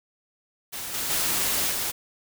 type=noise with level steps; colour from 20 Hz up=white; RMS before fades=-34 / -29 / -25 / -28 dBFS; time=0.72-1.92 s; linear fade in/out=20 ms; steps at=0.93 / 1.09 / 1.7 s; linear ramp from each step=20 ms; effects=none